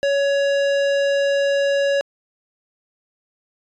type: tone with hard clipping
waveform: sine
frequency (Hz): 560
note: C#5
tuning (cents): +18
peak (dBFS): -18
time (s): 0.03-2.01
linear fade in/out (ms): 0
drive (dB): 15
effects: resampled to 24000 Hz